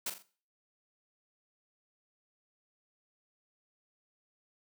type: noise with echo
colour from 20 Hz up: white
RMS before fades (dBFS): -35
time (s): 0.06-0.1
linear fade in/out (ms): 5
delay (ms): 42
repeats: 3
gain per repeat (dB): -8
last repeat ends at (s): 0.226
effects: noise-tail reverb RT60 0.4 s tail -17 dB re dry + high-pass 200 Hz 12 dB/octave